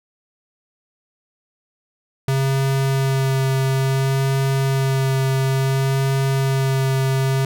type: tone with vibrato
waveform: square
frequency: 134.5 Hz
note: C3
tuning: 48 cents sharp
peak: -17 dBFS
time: 2.28-7.45 s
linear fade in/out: 2 ms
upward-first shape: sine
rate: 0.58 Hz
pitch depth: 12 cents each way
effects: none